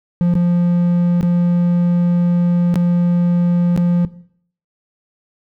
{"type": "tone with dropouts", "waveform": "triangle", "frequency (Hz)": 174.61, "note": "F3", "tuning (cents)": 0, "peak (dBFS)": -9, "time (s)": [0.21, 4.05], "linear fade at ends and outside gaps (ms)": 0, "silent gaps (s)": [[0.339, 0.353], [1.21, 1.229], [2.742, 2.757], [3.763, 3.776]], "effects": ["noise-tail reverb RT60 0.6 s tail -17 dB re dry"]}